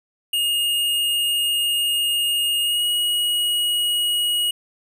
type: tone with pitch glide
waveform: square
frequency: 2849 to 2899 Hz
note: F7 to F#7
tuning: +34 to -36 cents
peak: -19 dBFS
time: 0.33-4.51 s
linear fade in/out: 5 ms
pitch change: +30 cents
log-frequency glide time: 2.62-2.85 s
effects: none